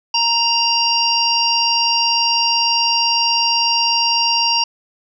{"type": "harmonic tone with a mistuned harmonic", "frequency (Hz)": 932, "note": "A#5", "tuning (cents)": -1, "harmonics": [1, 3, 5, 6], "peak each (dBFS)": [-19, -19, -19, -19], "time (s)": [0.14, 4.64], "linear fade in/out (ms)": 5, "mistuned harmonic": 5, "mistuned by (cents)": 20, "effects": []}